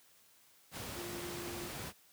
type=tone in noise; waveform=sine; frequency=349.2 Hz; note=F4; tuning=in tune; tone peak=-44 dBFS; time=0.93-1.71 s; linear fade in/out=50 ms; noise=pink; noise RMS=-43 dBFS; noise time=0.71-1.93 s; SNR=-4 dB; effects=white hiss -65 dBFS RMS until 2.12 s + high-pass 80 Hz 12 dB/octave